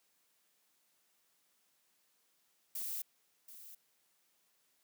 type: noise with echo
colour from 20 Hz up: violet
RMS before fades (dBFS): -40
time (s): 2.75-3.02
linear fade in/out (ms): 5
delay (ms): 730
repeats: 1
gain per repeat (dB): -13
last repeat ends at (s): 3.75
effects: white hiss -75 dBFS RMS until 4.83 s + high-pass 150 Hz 12 dB/octave